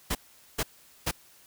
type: noise bursts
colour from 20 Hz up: pink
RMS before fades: -28 dBFS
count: 3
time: 0.1-1.113 s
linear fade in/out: 10 ms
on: 51 ms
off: 430 ms
effects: white hiss -57 dBFS RMS until 1.46 s